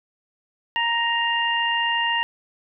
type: harmonic tone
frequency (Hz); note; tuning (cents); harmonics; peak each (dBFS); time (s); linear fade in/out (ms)
934; A#5; +3; 1 / 2 / 3; -24 / -24 / -24; 0.76-2.23; 0
effects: none

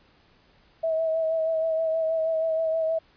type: tone with vibrato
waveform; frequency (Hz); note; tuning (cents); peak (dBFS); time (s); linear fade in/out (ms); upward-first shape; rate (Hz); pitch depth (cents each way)
sine; 645; E5; -38; -22; 0.83-2.99; 10; sine; 6.3; 25
effects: pink hiss -60 dBFS RMS until 3.16 s + resampled to 11025 Hz

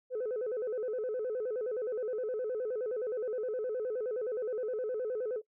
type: tone with vibrato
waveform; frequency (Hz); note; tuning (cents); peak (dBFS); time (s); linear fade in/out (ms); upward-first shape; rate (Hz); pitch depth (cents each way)
sine; 466.2; A#4; 0; -30; 0.1-5.42; 50; square; 9.6; 140
effects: noise-tail reverb RT60 0.1 s tail -22 dB re dry + tanh soft clip ceiling -29 dBFS

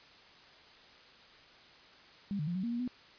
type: tone with pitch steps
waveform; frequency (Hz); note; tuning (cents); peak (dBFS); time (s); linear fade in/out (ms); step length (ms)
sine; 200.3 / 150.2 / 173.8 / 187 / 235 / 237.8 / 248.8; G3 / D3 / F3 / F#3 / A#3 / A#3 / B3; +38 / +39 / -8 / +19 / +14 / +35 / +13; -32; 2.31-2.877; 0; 81
effects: white hiss -57 dBFS RMS until 3.18 s + resampled to 11025 Hz

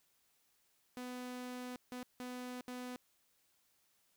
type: tone bursts at uneven times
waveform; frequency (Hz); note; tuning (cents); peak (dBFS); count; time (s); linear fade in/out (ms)
sawtooth; 249.4; B3; +17; -39; 4; 0.97-1.76 / 1.92-2.03 / 2.2-2.61 / 2.68-2.96; 0
effects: white hiss -75 dBFS RMS until 4.16 s

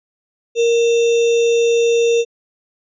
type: tone with sample-and-hold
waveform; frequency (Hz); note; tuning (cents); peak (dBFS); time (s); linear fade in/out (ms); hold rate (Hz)
sine; 466.2; A#4; 0; -11; 0.55-2.25; 50; 3150
effects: resampled to 16000 Hz

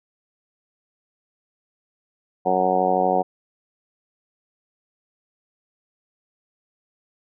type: harmonic tone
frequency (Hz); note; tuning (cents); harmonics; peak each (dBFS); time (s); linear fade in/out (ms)
92.5; F#2; 0; 2 / 3 / 4 / 5 / 6 / 7 / 8 / 9 / 10; -29 / -31 / -28 / -26 / -24 / -31 / -20 / -30 / -30; 2.45-3.23; 20
effects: none

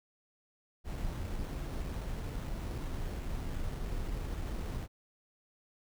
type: noise with sample-and-hold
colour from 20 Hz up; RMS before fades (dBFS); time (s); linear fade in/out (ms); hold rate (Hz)
brown; -37; 0.84-4.88; 50; 4900
effects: none

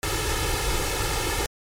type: noise with comb filter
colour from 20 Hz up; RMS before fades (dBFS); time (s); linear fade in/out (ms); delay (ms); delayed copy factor
pink; -25; 0.03-1.46; 0; 2.3; +1
effects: low-pass 12000 Hz 12 dB/octave + MP3 96 kbps

